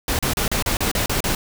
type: noise bursts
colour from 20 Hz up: pink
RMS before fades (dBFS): -21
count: 9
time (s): 0.08-1.35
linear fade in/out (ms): 2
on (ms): 110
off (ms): 35
effects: none